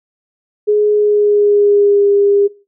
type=tone with pitch glide; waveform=sine; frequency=419 to 403.6 Hz; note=G#4 to G#4; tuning=+15 to -49 cents; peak=-8 dBFS; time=0.67-2.48 s; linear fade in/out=20 ms; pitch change=-64 cents; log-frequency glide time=0.93-2.08 s; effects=noise-tail reverb RT60 0.3 s tail -18 dB re dry